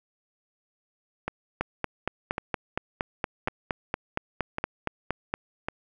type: two click trains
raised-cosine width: 0.5 ms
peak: -11 / -14 dBFS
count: 17 / 5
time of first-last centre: 1.61-5.34 / 1.28-5.685 s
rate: 4.29 / 0.908 Hz
effects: none